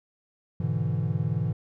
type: chord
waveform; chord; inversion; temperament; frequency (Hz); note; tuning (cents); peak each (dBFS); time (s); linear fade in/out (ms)
triangle; E dominant seventh; first; equal; 103.83 / 123.47 / 146.83 / 164.81; G#2 / B2 / D3 / E3; 0 / 0 / 0 / 0; -28; 0.6-1.53; 5
effects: none

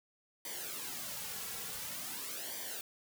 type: noise with flanger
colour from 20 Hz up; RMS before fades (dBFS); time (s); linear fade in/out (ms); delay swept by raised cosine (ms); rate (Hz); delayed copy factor
white; -42; 0.45-2.81; 2; 0.74 to 3.34; 0.47; -0.75
effects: none

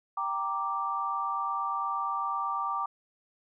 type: chord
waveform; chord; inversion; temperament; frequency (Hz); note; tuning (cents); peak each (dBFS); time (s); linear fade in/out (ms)
sine; G minor; none; equal; 784 / 932.3 / 1174.7; G5 / Bb5 / D6; 0 / 0 / 0; -36 / -35 / -30; 0.17-2.86; 5
effects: none

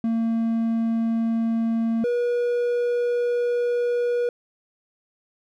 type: tone pair in turn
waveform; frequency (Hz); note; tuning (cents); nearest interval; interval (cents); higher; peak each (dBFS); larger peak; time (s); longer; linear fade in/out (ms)
triangle; 227.7 / 482.5; A#3 / B4; -40 / -40; octave + minor second; 1300; second; -18; neither; 0.04-2.04 / 2.04-4.29; second; 2
effects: none

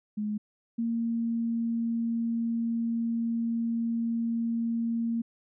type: tone pair in turn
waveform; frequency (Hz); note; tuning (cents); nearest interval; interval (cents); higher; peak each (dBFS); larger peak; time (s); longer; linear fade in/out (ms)
sine; 210.8 / 230.9; G#3 / A#3; +26 / -16; major second; 158; second; -28 / -26; second; 0.17-0.38 / 0.78-5.22; second; 10
effects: none

